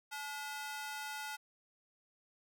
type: ring-modulated tone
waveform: sawtooth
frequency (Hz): 1150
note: D6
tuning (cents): -37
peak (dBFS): -34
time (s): 0.11-1.37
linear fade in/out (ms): 20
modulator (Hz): 289
effects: none